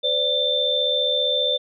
sine tone cluster, 508 / 583 / 3561 Hz, B4 / D5 / A7, +49 / -13 / +20 cents, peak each -25 / -26 / -20 dBFS, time 0.03-1.58 s, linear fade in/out 20 ms, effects none

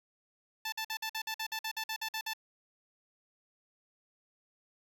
10% pulse tone bursts, 880 Hz, A5, in tune, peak -26 dBFS, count 14, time 0.65-2.335 s, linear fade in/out 5 ms, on 73 ms, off 51 ms, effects none

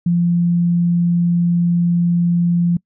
sine tone, 172.8 Hz, F3, 18 cents flat, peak -12 dBFS, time 0.06-2.77 s, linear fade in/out 5 ms, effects noise-tail reverb RT60 0.1 s tail -25 dB re dry

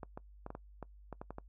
clicks, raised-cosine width 1 ms, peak -29 dBFS, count 10, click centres 0.032 / 0.175 / 0.464 / 0.504 / 0.551 / 0.827 / 1.127 / 1.215 / 1.306 / 1.384 s, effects noise-tail reverb RT60 0.1 s tail -23 dB re dry + added 50 Hz sine -54 dBFS peak until 1.48 s

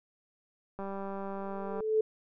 click train, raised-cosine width 1 ms, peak -26 dBFS, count 200, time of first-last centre 0.79-1.805 s, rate 196 Hz
sine tone with exponential growth, 435.7 Hz, A4, 17 cents flat, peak -21 dBFS, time 1.36-2.01 s, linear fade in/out 5 ms, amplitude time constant 140 ms
effects none

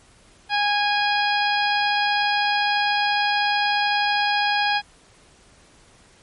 harmonic tone, 824 Hz, G#5, 14 cents flat, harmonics 1 / 2 / 3 / 4 / 5 / 6, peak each -21 / -24 / -27 / -28 / -32 / -29 dBFS, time 0.49-4.82 s, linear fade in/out 50 ms, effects pink hiss -53 dBFS RMS until 6.22 s + MP3 48 kbps

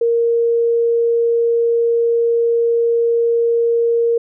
sine tone, 466.2 Hz, A#4, in tune, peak -12 dBFS, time 0.01-4.18 s, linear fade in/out 5 ms, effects none

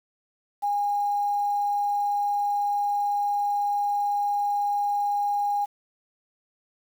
sine tone with quantisation, 817 Hz, G#5, 29 cents flat, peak -22 dBFS, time 0.62-5.66 s, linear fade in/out 20 ms, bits 8, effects none

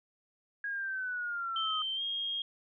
sine linear sweep, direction down, 1649 to 1247 Hz, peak -33 dBFS, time 0.64-1.82 s, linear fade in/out 2 ms
sine tone with pitch glide, 3120 to 3247 Hz, G7 to G#7, -9 to -40 cents, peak -32 dBFS, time 1.56-2.42 s, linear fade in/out 2 ms, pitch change +69 cents, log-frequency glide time 1.95-2.02 s
effects none

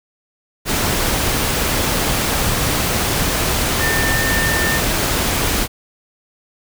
sine tone in noise, 1801 Hz, A6, 40 cents sharp, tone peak -19 dBFS, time 3.78-4.81 s, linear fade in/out 50 ms, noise pink, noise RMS -18 dBFS, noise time 0.65-5.68 s, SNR -4 dB, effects none

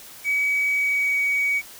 triangle tone with pitch glide, 2272 to 2258 Hz, C#7 to C#7, +42 to +31 cents, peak -16 dBFS, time 0.24-1.62 s, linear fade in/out 50 ms, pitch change -11 cents, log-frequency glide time 0.68-1.18 s, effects tanh soft clip ceiling -16 dBFS + white hiss -43 dBFS RMS until 1.79 s

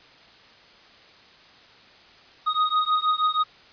square beating tone pair, 1244.5 / 1250.8 Hz, D#6 / D#6, 0 / +9 cents, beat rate 6.3 Hz, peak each -24 / -24 dBFS, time 2.46-3.44 s, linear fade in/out 20 ms, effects white hiss -51 dBFS RMS until 3.72 s + resampled to 11025 Hz

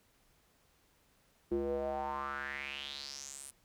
square tone with band-pass filter sweep, 69.4 Hz, C#2, 3 cents sharp, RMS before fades -39 dBFS, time 1.51-3.51 s, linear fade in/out 10 ms, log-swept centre 340 to 10000 Hz, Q 5.4, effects pink hiss -70 dBFS RMS until 3.64 s

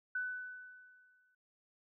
sine tone with exponential decay, 1498 Hz, F#6, 21 cents sharp, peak -33 dBFS, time 0.15-1.35 s, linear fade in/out 5 ms, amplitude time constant 260 ms, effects none

